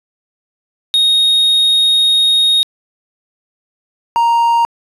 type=tone pair in turn; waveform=triangle; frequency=3731 / 932.8 Hz; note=A#7 / A#5; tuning=+1 / +1 cents; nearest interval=2 octaves; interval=2400 cents; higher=first; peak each=-7 dBFS; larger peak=neither; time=0.94-2.63 / 4.16-4.65 s; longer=first; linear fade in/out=0 ms; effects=resampled to 32000 Hz + 8-bit